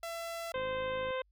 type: tone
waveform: sawtooth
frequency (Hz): 671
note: E5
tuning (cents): +31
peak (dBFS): -34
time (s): 0.03-0.52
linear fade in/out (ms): 2
type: harmonic tone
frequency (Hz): 518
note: C5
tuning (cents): -17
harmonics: 1 / 2 / 3 / 4 / 5 / 6 / 7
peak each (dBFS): -34 / -40 / -44 / -46 / -48 / -50 / -51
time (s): 0.54-1.22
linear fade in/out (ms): 5
type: click train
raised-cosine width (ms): 3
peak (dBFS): -37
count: 30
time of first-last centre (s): 0.56-1.106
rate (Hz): 53.1
effects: added 50 Hz sine -66 dBFS peak until 1.31 s